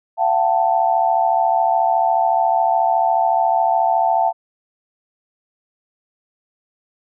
sine tone cluster, 684 / 758 / 883 Hz, F5 / F#5 / A5, -36 / +42 / +6 cents, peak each -18 dBFS, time 0.17-4.33 s, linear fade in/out 50 ms, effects none

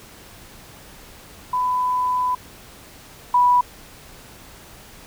sine tone pair in turn, 1000 / 983.4 Hz, B5 / B5, +21 / -8 cents, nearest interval unison, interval 29 cents, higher first, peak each -18 / -12 dBFS, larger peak second, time 1.53-2.35 / 3.34-3.61 s, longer first, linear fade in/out 5 ms, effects pink hiss -44 dBFS RMS until 5.06 s

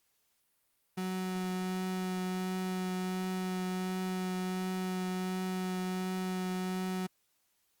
35% pulse tone with vibrato, 185 Hz, F#3, in tune, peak -31 dBFS, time 0.97-7.07 s, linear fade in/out 10 ms, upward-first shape triangle, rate 1.4 Hz, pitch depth 11 cents each way, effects white hiss -75 dBFS RMS until 7.8 s + Opus 48 kbps

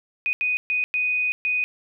sine tone bursts at uneven times, 2489 Hz, D#7, in tune, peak -20 dBFS, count 5, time 0.26-0.33 / 0.41-0.57 / 0.7-0.84 / 0.94-1.32 / 1.45-1.64 s, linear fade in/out 0 ms, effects none

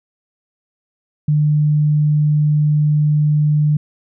sine tone, 150 Hz, D3, 37 cents sharp, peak -11 dBFS, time 1.28-3.77 s, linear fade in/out 5 ms, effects none

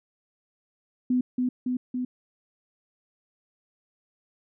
sine tone with echo, 250.9 Hz, B3, 28 cents sharp, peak -20 dBFS, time 1.1-1.21 s, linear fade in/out 5 ms, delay 280 ms, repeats 3, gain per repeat -2 dB, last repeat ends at 2.05 s, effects none

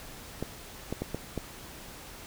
clicks, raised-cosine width 2 ms, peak -18 dBFS, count 5, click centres 0.426 / 0.926 / 1.02 / 1.146 / 1.377 s, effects pink hiss -46 dBFS RMS until 2.26 s

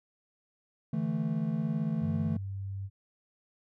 triangle chord, D suspended second, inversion none, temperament equal, 146.83 / 164.81 / 220 Hz, D3 / E3 / A3, 0 / 0 / 0 cents, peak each -33 / -30 / -30 dBFS, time 0.93-2.37 s, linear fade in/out 5 ms
sine tone, 97.7 Hz, G2, 5 cents flat, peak -34 dBFS, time 2-2.9 s, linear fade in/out 50 ms
effects none

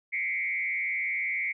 sine tone with frequency modulation, 2167 Hz, C#7, 40 cents flat, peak -27 dBFS, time 0.12-1.53 s, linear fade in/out 20 ms, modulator 113 Hz, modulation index 1.3, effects none

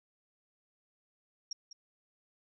sine tone with echo, 5588 Hz, F8, in tune, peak -35 dBFS, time 1.51-1.53 s, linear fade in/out 5 ms, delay 200 ms, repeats 1, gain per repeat -12 dB, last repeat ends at 1.73 s, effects none

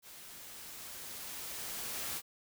white noise with level ramp, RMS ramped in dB -52 to -38 dBFS, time 0.02-2.22 s, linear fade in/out 50 ms, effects none

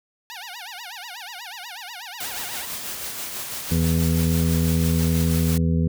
10% pulse tone with vibrato, 830.6 Hz, G#5, in tune, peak -26 dBFS, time 0.3-2.65 s, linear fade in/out 0 ms, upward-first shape sine, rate 8.2 Hz, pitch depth 280 cents each way
white noise with tremolo, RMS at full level -30 dBFS, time 2.2-5.58 s, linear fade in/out 5 ms, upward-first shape sine, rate 6.1 Hz, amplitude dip 35%
harmonic tone, 82.41 Hz, E2, in tune, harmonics 1 / 2 / 3 / 5 / 6, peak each -22 / -20 / -26 / -34 / -35 dBFS, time 3.71-5.88 s, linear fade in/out 5 ms
effects none

